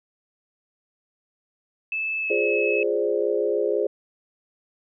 sine tone with pitch glide, 2619 to 2583 Hz, E7 to E7, -12 to -36 cents, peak -24 dBFS, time 1.92-2.83 s, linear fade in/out 2 ms, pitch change -24 cents, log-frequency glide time 2.2-2.31 s
sine chord, D half-diminished seventh, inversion first, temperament equal, 349.2 / 415.3 / 523.3 / 587.3 Hz, F4 / Ab4 / C5 / D5, 0 / 0 / 0 / 0 cents, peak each -28 / -23 / -26 / -29 dBFS, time 2.3-3.87 s, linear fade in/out 5 ms
effects none

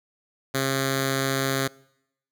5% pulse tone with notch filter, 134.9 Hz, C#3, 47 cents flat, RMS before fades -25 dBFS, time 0.54-1.68 s, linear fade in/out 10 ms, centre 900 Hz, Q 1.2, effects noise-tail reverb RT60 0.8 s tail -24 dB re dry

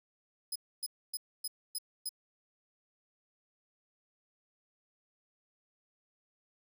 15% pulse tone bursts, 5050 Hz, D#8, 25 cents sharp, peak -29 dBFS, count 6, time 0.52-2.092 s, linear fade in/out 5 ms, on 37 ms, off 270 ms, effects none

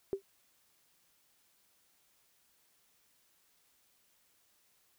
sine tone with exponential decay, 392 Hz, G4, in tune, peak -26 dBFS, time 0.13-0.22 s, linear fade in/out 0 ms, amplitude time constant 18 ms, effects white hiss -71 dBFS RMS until 4.98 s

